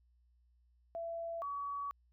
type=tone pair in turn; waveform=sine; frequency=670 / 1133 Hz; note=E5 / C#6; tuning=+28 / +37 cents; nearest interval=major sixth; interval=909 cents; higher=second; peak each=-38 / -37 dBFS; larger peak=second; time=0.95-1.42 / 1.42-1.91 s; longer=second; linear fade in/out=0 ms; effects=added 60 Hz sine -67 dBFS peak until 2.12 s